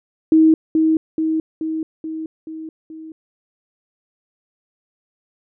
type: tone with echo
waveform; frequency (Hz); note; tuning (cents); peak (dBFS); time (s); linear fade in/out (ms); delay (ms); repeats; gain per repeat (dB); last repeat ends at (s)
sine; 317.9; D#4; +37; -8; 0.32-0.54; 2; 430; 6; -4; 3.12
effects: none